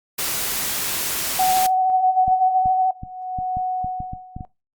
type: noise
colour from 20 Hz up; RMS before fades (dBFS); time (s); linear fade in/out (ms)
white; -24; 0.18-1.67; 10
type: tone with vibrato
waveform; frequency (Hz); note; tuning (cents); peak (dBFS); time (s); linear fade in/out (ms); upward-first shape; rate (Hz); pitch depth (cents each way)
sine; 748; F#5; +19; -15; 1.39-2.91; 5; square; 13; 12
type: tone with tremolo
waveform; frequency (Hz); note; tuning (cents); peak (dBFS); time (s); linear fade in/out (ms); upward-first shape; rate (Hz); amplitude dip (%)
sine; 740; F#5; 0; -20; 1.9-4.45; 0; sine; 0.72; 90
type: clicks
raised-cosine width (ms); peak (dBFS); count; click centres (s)
5; -19; 10; 2.28 / 2.658 / 3.034 / 3.388 / 3.57 / 3.845 / 4.004 / 4.134 / 4.365 / 4.408
effects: noise-tail reverb RT60 0.2 s tail -19 dB re dry + Opus 48 kbps